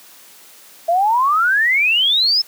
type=exponential sweep; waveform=sine; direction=up; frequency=657 to 5310 Hz; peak=-12 dBFS; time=0.88-2.42 s; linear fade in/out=10 ms; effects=white hiss -44 dBFS RMS until 2.47 s + high-pass 200 Hz 12 dB/octave